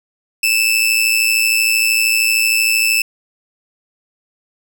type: tone with amplitude modulation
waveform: sawtooth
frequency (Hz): 2637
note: E7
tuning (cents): 0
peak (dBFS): -6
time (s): 0.43-3.02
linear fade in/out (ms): 5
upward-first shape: sine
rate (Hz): 113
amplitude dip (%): 65
effects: none